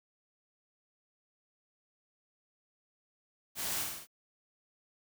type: noise with echo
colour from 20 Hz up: white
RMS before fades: -37 dBFS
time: 3.55-3.86 s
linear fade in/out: 50 ms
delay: 53 ms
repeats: 4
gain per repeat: -3 dB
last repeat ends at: 4.072 s
effects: none